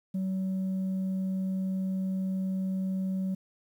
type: tone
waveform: sine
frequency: 189.2 Hz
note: F#3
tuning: 39 cents sharp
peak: -25 dBFS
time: 0.14-3.35 s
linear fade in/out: 10 ms
effects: tanh soft clip ceiling -27 dBFS + 10-bit